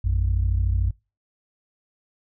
sine tone pair together, 56.95 / 90.4 Hz, A#1 / F#2, -40 / -40 cents, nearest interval minor sixth, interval 800 cents, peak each -20 / -21 dBFS, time 0.04-0.91 s, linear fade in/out 10 ms, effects noise-tail reverb RT60 0.3 s tail -25 dB re dry + tanh soft clip ceiling -13 dBFS

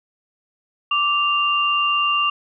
sine tone pair together, 1172 / 2788 Hz, D6 / F7, -4 / -4 cents, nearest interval octave + minor third, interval 1500 cents, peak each -19 dBFS, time 0.91-2.3 s, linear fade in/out 5 ms, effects none

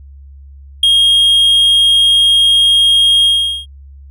triangle tone with ADSR envelope, 3249 Hz, G#7, 39 cents flat, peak -3 dBFS, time 0.83-3.66 s, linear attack 4 ms, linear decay 8 ms, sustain -2 dB, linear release 410 ms, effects added 69 Hz sine -33 dBFS peak until 4.1 s

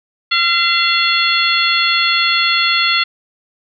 harmonic tone with a mistuned harmonic, 684 Hz, F5, 36 cents flat, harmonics 2 / 3 / 4 / 5 / 6, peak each -18 / -18 / -18 / -18 / -18 dBFS, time 0.31-3.04 s, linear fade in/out 10 ms, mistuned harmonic 6, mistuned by +86 cents, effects none

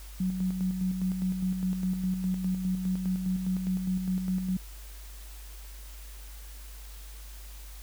sine tone with tremolo, 185.4 Hz, F#3, 4 cents sharp, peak -25 dBFS, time 0.2-4.57 s, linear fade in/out 5 ms, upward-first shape square, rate 4.9 Hz, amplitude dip 45%, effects added 50 Hz sine -42 dBFS peak until 7.82 s + white hiss -51 dBFS RMS until 7.82 s

